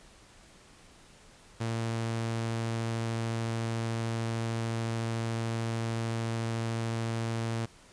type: tone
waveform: sawtooth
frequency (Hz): 114.2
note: A#2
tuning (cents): -35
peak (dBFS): -26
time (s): 1.6-7.66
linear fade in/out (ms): 10
effects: pink hiss -56 dBFS RMS until 7.92 s + resampled to 22050 Hz